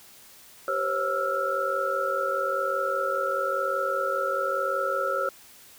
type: tone cluster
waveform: sine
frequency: 390.2 / 498 / 543 / 1324 / 1405 Hz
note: G4 / B4 / C#5 / E6 / F6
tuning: -8 / +14 / -36 / +7 / +10 cents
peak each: -35 / -36 / -28 / -28 / -32 dBFS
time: 0.68-5.29 s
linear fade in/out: 2 ms
effects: white hiss -51 dBFS RMS until 5.78 s